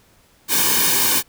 white noise with comb filter, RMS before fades -17 dBFS, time 0.48-1.23 s, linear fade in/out 50 ms, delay 1.5 ms, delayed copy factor -1, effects pink hiss -55 dBFS RMS until 1.28 s

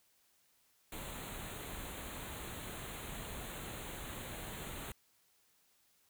pink band-stop noise, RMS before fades -45 dBFS, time 0.92-4.92 s, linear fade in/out 2 ms, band 4200 to 6500 Hz, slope 96 dB/octave, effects white hiss -72 dBFS RMS until 6.09 s

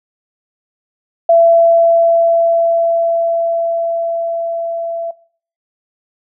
sine tone with level ramp, 671 Hz, E5, 31 cents sharp, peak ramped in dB -5 to -19 dBFS, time 1.29-5.11 s, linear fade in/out 5 ms, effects noise-tail reverb RT60 0.5 s tail -20 dB re dry

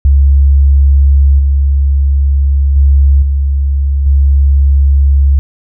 sine tone with level steps, 69.3 Hz, C#2, in tune, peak -3 / -6 / -3 / -8 / -4 dBFS, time 0.05-5.39 s, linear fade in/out 0 ms, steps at 1.39 / 2.76 / 3.22 / 4.06 s, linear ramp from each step 5 ms, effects none

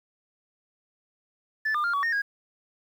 sine tone with pitch steps, 1748 / 1203 / 1400 / 1131 / 1841 / 1639 Hz, A6 / D6 / F6 / C#6 / A#6 / G#6, -12 / +41 / +4 / +34 / -22 / -23 cents, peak -21 dBFS, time 1.65-2.22 s, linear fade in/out 10 ms, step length 95 ms, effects tanh soft clip ceiling -22 dBFS + 9-bit

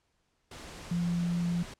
sine tone in noise, 173.1 Hz, F3, 15 cents flat, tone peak -27 dBFS, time 0.91-1.63 s, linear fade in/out 5 ms, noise pink, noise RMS -45 dBFS, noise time 0.51-1.74 s, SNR +15 dB, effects pink hiss -75 dBFS RMS until 1.79 s + low-pass 8000 Hz 12 dB/octave

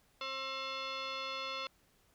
sine tone with frequency modulation, 1068 Hz, C6, 35 cents sharp, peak -37 dBFS, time 0.21-1.67 s, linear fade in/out 2 ms, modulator 801 Hz, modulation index 4, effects pink hiss -70 dBFS RMS until 2.14 s

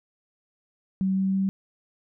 sine tone with pitch steps, 190.6 / 191.81 / 193.04 Hz, G3 / G3 / G3, -48 / -37 / -26 cents, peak -21 dBFS, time 1.01-1.49 s, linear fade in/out 0 ms, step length 160 ms, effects none

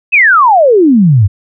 sine exponential sweep, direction down, 2668 to 91.2 Hz, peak -3 dBFS, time 0.12-1.28 s, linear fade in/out 20 ms, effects none

